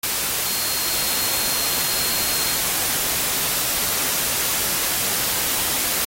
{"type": "tone in noise", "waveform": "sine", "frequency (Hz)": 4246, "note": "C8", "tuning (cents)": 25, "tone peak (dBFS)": -29, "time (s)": [0.46, 2.56], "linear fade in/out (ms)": 5, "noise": "white", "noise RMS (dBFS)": -22, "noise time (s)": [0.03, 6.05], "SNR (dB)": -10, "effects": ["AAC 48 kbps"]}